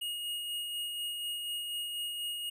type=tone with tremolo; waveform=square; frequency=2870 Hz; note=F7; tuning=47 cents sharp; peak=-34 dBFS; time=0.01-2.5 s; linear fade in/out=10 ms; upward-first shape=sine; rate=4.1 Hz; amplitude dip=30%; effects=none